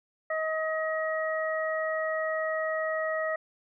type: harmonic tone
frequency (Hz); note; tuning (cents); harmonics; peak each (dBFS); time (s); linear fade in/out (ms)
633; D#5; +30; 1 / 2 / 3; -29 / -35 / -33; 0.3-3.36; 5
effects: none